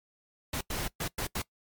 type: noise bursts at uneven times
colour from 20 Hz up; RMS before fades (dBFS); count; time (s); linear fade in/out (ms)
pink; -33; 5; 0.53-0.61 / 0.7-0.88 / 1-1.08 / 1.18-1.27 / 1.35-1.42; 5
effects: noise-tail reverb RT60 0.1 s tail -21 dB re dry + MP3 96 kbps